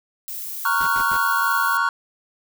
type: noise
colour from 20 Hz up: violet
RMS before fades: -31 dBFS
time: 0.28-1.77 s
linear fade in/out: 0 ms
type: chord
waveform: triangle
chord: Gb major seventh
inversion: first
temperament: equal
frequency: 932.3 / 1108.7 / 1396.9 / 1480 Hz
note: Bb5 / Db6 / F6 / Gb6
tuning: 0 / 0 / 0 / 0 cents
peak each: -24 / -20 / -21 / -22 dBFS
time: 0.65-1.89 s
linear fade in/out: 2 ms
type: noise bursts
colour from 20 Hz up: pink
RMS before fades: -35 dBFS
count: 3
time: 0.8-1.174 s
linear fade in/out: 10 ms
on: 72 ms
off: 79 ms
effects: none